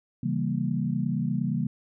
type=chord; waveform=sine; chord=C# diminished seventh; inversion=none; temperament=equal with one note detuned; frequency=136.21 / 164.81 / 196 / 233.1 Hz; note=C#3 / E3 / G3 / Bb3; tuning=-30 / 0 / 0 / 0 cents; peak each=-30 dBFS; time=0.23-1.67 s; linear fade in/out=5 ms; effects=none